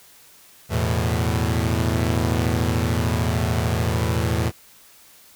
sawtooth chord, E suspended fourth, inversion none, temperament equal, 82.41 / 110 / 123.47 Hz, E2 / A2 / B2, 0 / 0 / 0 cents, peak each -19 / -19 / -22 dBFS, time 0.69-4.52 s, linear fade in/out 50 ms, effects white hiss -50 dBFS RMS until 5.35 s

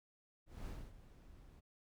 brown noise with ADSR envelope, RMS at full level -44 dBFS, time 0.46-1.61 s, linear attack 200 ms, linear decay 260 ms, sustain -15 dB, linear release 23 ms, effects none

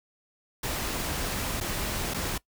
pink noise with dropouts, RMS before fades -31 dBFS, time 0.63-2.38 s, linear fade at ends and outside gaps 5 ms, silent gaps 1.603-1.609 / 2.138-2.143 s, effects noise-tail reverb RT60 0.1 s tail -21 dB re dry

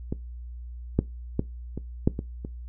clicks, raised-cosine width 3 ms, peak -15 / -7 / -10 / -19 / -6 / -17 / -21 dBFS, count 7, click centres 0.125 / 0.99 / 1.394 / 1.776 / 2.075 / 2.191 / 2.449 s, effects noise-tail reverb RT60 0.2 s tail -20 dB re dry + added 60 Hz sine -36 dBFS peak until 2.68 s

